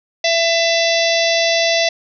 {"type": "harmonic tone with a mistuned harmonic", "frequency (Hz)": 668, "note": "E5", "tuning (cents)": 23, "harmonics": [1, 3, 4, 5, 6, 7, 8, 9], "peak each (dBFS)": [-16, -21, -22, -23, -24, -24, -25, -26], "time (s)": [0.24, 1.89], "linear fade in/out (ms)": 5, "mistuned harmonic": 5, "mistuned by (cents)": 63, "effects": []}